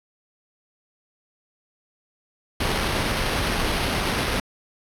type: noise with sample-and-hold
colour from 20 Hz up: pink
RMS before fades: -24 dBFS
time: 2.6-4.4 s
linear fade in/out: 5 ms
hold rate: 7350 Hz
effects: low-pass 12000 Hz 12 dB/octave